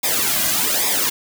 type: noise with flanger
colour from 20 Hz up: white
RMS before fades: -19 dBFS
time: 0.03-1.1 s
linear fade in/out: 10 ms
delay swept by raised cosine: 0.68 to 2.28 ms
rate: 1.2 Hz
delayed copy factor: -0.8
effects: none